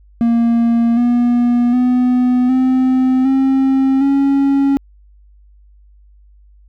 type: tone with pitch steps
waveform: triangle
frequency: 233.1 / 241.2 / 249.5 / 258.2 / 267.1 / 276.4 Hz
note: A#3 / B3 / B3 / C4 / C4 / C#4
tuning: 0 / -41 / +18 / -23 / +36 / -5 cents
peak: -8 dBFS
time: 0.21-4.77 s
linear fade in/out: 0 ms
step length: 760 ms
effects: added 50 Hz sine -43 dBFS peak until 6.68 s